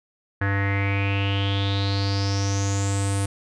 square tone with low-pass filter sweep, 99 Hz, G2, 18 cents sharp, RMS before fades -23 dBFS, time 0.41-3.26 s, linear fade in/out 5 ms, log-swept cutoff 1700 to 9400 Hz, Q 7.5, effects none

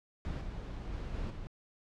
brown noise with level steps, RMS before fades -37 / -41 / -39 / -37 / -43 dBFS, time 0.25-1.47 s, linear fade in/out 0 ms, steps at 0.41 / 0.92 / 1.14 / 1.3 s, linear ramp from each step 5 ms, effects low-pass 5000 Hz 12 dB/octave

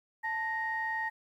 sine tone pair together, 881.1 / 1867 Hz, A5 / A#6, +2 / +2 cents, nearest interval octave + minor second, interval 1300 cents, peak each -34 / -32 dBFS, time 0.23-1.1 s, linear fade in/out 20 ms, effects tanh soft clip ceiling -23 dBFS + 11-bit

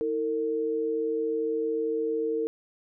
sine tone pair together, 321 / 454.4 Hz, E4 / A#4, -46 / -44 cents, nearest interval tritone, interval 602 cents, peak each -32 / -26 dBFS, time 0.01-2.47 s, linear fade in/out 0 ms, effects none

